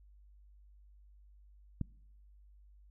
click, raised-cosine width 5 ms, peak -22 dBFS, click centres 1.813 s, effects noise-tail reverb RT60 0.8 s tail -25 dB re dry + added 50 Hz sine -57 dBFS peak until 2.9 s

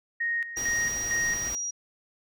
sine tone with tremolo, 1864.7 Hz, A#6, in tune, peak -25 dBFS, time 0.2-1.5 s, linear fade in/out 10 ms, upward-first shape square, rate 2.2 Hz, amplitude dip 70%
sine tone, 5740 Hz, F8, 47 cents sharp, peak -29 dBFS, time 0.56-1.71 s, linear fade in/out 10 ms
pink noise, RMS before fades -39 dBFS, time 0.57-1.55 s, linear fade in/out 0 ms
effects none

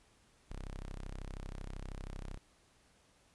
sawtooth tone, 32.81 Hz, C1, 6 cents sharp, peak -38 dBFS, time 0.5-2.38 s, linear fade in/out 10 ms, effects pink hiss -68 dBFS RMS until 3.34 s + resampled to 24000 Hz

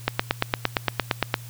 click train, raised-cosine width 0.3 ms, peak -3 dBFS, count 12, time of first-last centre 0.08-1.341 s, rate 8.72 Hz, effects added 118 Hz sine -38 dBFS peak until 1.49 s + white hiss -47 dBFS RMS until 1.49 s

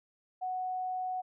sine tone, 740 Hz, F#5, in tune, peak -32 dBFS, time 0.41-1.22 s, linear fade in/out 20 ms, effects none

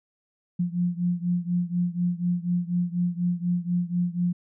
sine beating tone pair, 174.61 / 178.71 Hz, F3 / F3, 0 / +40 cents, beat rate 4.1 Hz, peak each -25 / -27 dBFS, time 0.59-4.33 s, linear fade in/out 10 ms, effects none

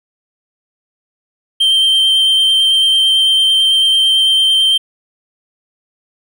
triangle tone with vibrato, 3136 Hz, G7, in tune, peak -7 dBFS, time 1.6-4.78 s, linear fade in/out 10 ms, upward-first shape sine, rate 9 Hz, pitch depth 11 cents each way, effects none

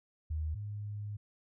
sine tone pair in turn, 77.78 / 103.82 Hz, D#2 / G#2, 0 / 0 cents, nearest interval perfect fourth, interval 500 cents, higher second, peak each -32 / -37 dBFS, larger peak first, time 0.3-0.55 / 0.55-1.17 s, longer second, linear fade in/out 10 ms, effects none

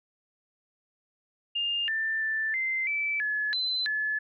sine tone with pitch steps, 2814 / 1779 / 1766 / 2078 / 2316 / 1708 / 4044 / 1720 Hz, F7 / A6 / A6 / C7 / D7 / G#6 / B7 / A6, +12 / +19 / +6 / -12 / -25 / +48 / +40 / -40 cents, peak -26 dBFS, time 1.55-4.19 s, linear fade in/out 10 ms, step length 330 ms, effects none

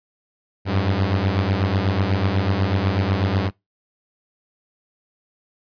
sawtooth beating tone pair, 92.5 / 100.6 Hz, F#2 / G2, 0 / +45 cents, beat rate 8.1 Hz, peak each -17 dBFS, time 0.65-3.51 s, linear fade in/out 50 ms, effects noise-tail reverb RT60 0.2 s tail -24 dB re dry + resampled to 11025 Hz

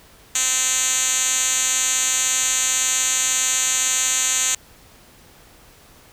5% pulse tone with band-pass filter, 258.1 Hz, C4, 23 cents flat, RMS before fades -20 dBFS, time 0.35-4.55 s, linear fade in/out 2 ms, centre 6600 Hz, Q 3.4, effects pink hiss -49 dBFS RMS until 6.12 s

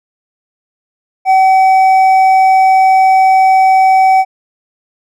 triangle tone with hard clipping, 761 Hz, F#5, 48 cents sharp, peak -6 dBFS, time 1.25-4.25 s, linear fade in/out 50 ms, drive 8 dB, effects none

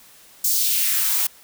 blue noise with high-pass filter sweep, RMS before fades -20 dBFS, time 0.44-1.27 s, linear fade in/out 5 ms, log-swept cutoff 6200 to 650 Hz, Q 1.6, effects white hiss -49 dBFS RMS until 1.43 s

